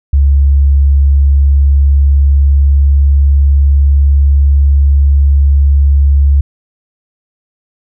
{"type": "tone with pitch glide", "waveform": "sine", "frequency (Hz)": [69.7, 70.14], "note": ["C#2", "C#2"], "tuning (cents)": [10, 21], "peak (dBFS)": -4, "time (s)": [0.13, 6.41], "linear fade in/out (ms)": 5, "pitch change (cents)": 11, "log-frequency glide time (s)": [0.84, 4.03], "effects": []}